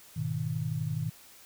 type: chord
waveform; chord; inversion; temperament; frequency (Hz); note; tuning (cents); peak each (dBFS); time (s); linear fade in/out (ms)
sine; G# minor; none; equal; 103.83 / 123.47 / 155.56; G#2 / B2 / D#3; 0 / 0 / 0; -36 / -34 / -32; 0.16-1.1; 10
effects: white hiss -54 dBFS RMS until 1.45 s